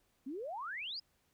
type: exponential sweep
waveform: sine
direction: up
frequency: 246.9 to 5170 Hz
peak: -39 dBFS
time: 0.26-1 s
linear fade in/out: 10 ms
effects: pink hiss -75 dBFS RMS until 1.33 s